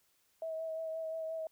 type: tone with vibrato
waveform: sine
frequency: 644 Hz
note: E5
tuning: 41 cents flat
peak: -36 dBFS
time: 0.42-1.47 s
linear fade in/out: 2 ms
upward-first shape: sine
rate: 5.7 Hz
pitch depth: 19 cents each way
effects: white hiss -73 dBFS RMS until 1.51 s